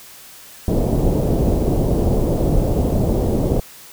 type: low-pass noise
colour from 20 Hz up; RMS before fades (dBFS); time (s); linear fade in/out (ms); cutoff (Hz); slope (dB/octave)
pink; -17; 0.68-3.6; 2; 610; 24
effects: white hiss -41 dBFS RMS until 3.92 s